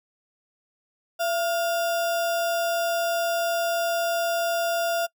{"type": "tone with sample-and-hold", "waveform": "sine", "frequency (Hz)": 677, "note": "E5", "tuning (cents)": 46, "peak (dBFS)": -22, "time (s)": [1.19, 5.07], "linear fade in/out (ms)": 20, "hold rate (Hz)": 2100, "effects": ["noise-tail reverb RT60 0.1 s tail -24 dB re dry"]}